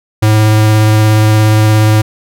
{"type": "tone with vibrato", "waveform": "square", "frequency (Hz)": 107.9, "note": "A2", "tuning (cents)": -33, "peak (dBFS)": -6, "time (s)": [0.22, 2.02], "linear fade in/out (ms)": 10, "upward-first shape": "sine", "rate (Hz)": 17, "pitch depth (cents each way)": 10, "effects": []}